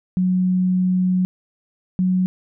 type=tone pair in turn; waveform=sine; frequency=183.6 / 184.34 Hz; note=F#3 / F#3; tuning=-13 / -6 cents; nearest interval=unison; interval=7 cents; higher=second; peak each=-15 dBFS; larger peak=neither; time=0.17-1.25 / 1.99-2.26 s; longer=first; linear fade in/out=0 ms; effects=none